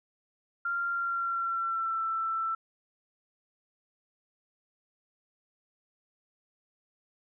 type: tone with pitch glide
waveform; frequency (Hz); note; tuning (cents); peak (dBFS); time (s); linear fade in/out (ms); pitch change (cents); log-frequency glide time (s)
sine; 1388 to 1332.2; F6 to E6; -11 to +18; -28; 0.65-2.55; 5; -71; 0.9-2.03
effects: none